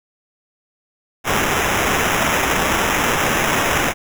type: noise with sample-and-hold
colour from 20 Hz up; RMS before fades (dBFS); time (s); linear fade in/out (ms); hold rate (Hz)
blue; -18; 1.24-3.94; 50; 4410
effects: none